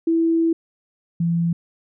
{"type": "tone pair in turn", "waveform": "sine", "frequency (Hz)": [329.6, 168.94], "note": ["E4", "E3"], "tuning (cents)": [0, 43], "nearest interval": "octave", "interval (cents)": 1157, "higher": "first", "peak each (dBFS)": [-15, -17], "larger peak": "first", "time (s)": [[0.07, 0.53], [1.2, 1.53]], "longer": "first", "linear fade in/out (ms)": 5, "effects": []}